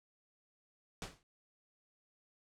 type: noise with exponential decay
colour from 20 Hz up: pink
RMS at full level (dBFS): -39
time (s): 1.02-1.23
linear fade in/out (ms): 1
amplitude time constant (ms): 44
effects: low-pass 8000 Hz 12 dB/octave